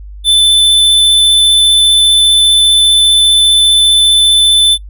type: tone with vibrato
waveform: square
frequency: 3520 Hz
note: A7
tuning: in tune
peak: -5 dBFS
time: 0.24-4.78 s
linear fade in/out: 50 ms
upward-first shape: sine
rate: 15 Hz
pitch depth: 8 cents each way
effects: noise-tail reverb RT60 0.1 s tail -25 dB re dry + added 50 Hz sine -26 dBFS peak until 4.89 s